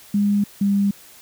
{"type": "tone pair in turn", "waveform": "sine", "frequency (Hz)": [203.7, 200.1], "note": ["G#3", "G3"], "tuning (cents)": [-33, 36], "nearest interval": "unison", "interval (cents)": 31, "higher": "first", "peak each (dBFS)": -15, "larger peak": "neither", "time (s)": [[0.14, 0.44], [0.61, 0.91]], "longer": "neither", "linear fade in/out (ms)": 5, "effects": ["white hiss -46 dBFS RMS until 1.21 s"]}